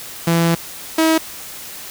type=tone pair in turn; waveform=sawtooth; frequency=167.6 / 321 Hz; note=E3 / E4; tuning=+29 / -46 cents; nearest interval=major seventh; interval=1125 cents; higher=second; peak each=-9 / -8 dBFS; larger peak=second; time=0.27-0.55 / 0.98-1.18 s; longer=first; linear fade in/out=5 ms; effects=white hiss -33 dBFS RMS until 1.9 s